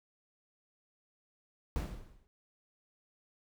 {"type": "noise with exponential decay", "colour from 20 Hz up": "brown", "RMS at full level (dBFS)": -30, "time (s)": [1.76, 2.27], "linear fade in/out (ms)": 0, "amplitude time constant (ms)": 110, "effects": []}